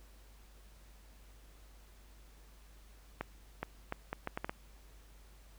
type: accelerating click train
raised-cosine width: 0.5 ms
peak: -21 dBFS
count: 8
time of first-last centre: 3.21-4.495 s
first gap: 420 ms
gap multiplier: 0.7
effects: added 50 Hz sine -56 dBFS peak until 5.58 s + pink hiss -64 dBFS RMS until 5.58 s